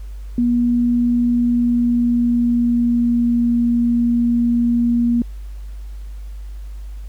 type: tone with pitch glide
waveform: sine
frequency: 240.5 to 237.2 Hz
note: B3 to A#3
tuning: -46 to +30 cents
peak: -13 dBFS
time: 0.38-5.22 s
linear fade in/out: 2 ms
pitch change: -24 cents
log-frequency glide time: 1.27-3.51 s
effects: added 50 Hz sine -28 dBFS peak until 7.08 s + pink hiss -53 dBFS RMS until 7.08 s